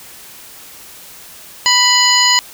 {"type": "harmonic tone with a mistuned harmonic", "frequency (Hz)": 987.8, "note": "B5", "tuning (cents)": 0, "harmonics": [1, 2, 3, 4, 5, 7], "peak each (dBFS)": [-16, -16, -16, -16, -16, -16], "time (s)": [1.66, 2.39], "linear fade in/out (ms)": 0, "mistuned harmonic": 4, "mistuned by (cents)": 85, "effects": ["white hiss -37 dBFS RMS until 2.53 s"]}